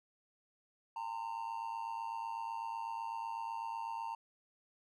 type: tone with amplitude modulation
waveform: triangle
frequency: 915 Hz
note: A#5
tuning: 32 cents flat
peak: -33 dBFS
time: 0.96-4.15 s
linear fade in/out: 5 ms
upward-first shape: sine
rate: 108 Hz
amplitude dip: 75%
effects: none